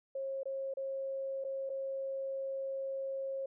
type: tone with dropouts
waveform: sine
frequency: 540 Hz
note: C#5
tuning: 45 cents flat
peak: -35 dBFS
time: 0.15-3.46 s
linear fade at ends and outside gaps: 5 ms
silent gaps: 0.433-0.455 / 0.739-0.77 / 1.441-1.447 / 1.694-1.699 s
effects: none